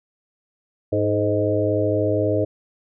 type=harmonic tone with a mistuned harmonic; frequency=103.83 Hz; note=G#2; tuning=in tune; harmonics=1 / 3 / 4 / 5 / 6; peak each=-24 / -24 / -24 / -24 / -24 dBFS; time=0.92-2.45 s; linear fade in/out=10 ms; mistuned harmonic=4; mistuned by=+45 cents; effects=none